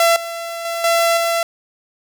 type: tone with level steps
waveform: sawtooth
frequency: 674 Hz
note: E5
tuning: 38 cents sharp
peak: -7 / -21 / -17 / -9 / -12 dBFS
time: 0-1.43 s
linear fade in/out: 2 ms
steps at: 0.16 / 0.65 / 0.84 / 1.17 s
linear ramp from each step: 2 ms
effects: none